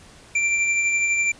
square tone with tremolo, 2356 Hz, D7, 5 cents sharp, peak -18 dBFS, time 0.35-1.32 s, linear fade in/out 5 ms, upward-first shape sine, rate 12 Hz, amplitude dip 30%, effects pink hiss -48 dBFS RMS until 1.39 s + resampled to 22050 Hz

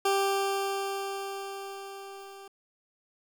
20% pulse tone with level ramp, 393 Hz, G4, 4 cents sharp, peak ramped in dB -18 to -40 dBFS, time 0.05-2.48 s, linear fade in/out 5 ms, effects 10-bit

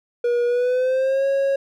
triangle tone with pitch glide, 480.2 to 548.4 Hz, B4 to C#5, -49 to -19 cents, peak -15 dBFS, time 0.24-1.56 s, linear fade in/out 5 ms, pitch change +230 cents, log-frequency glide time 0.46-1.26 s, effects none

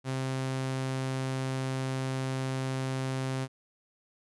sawtooth tone, 131.9 Hz, C3, 14 cents sharp, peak -26 dBFS, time 0.04-3.48 s, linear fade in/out 50 ms, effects resampled to 24000 Hz

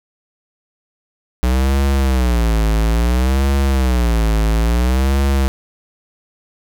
square tone with vibrato, 61 Hz, B1, 21 cents flat, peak -13 dBFS, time 1.43-5.48 s, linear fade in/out 0 ms, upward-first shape sine, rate 0.59 Hz, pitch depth 210 cents each way, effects none

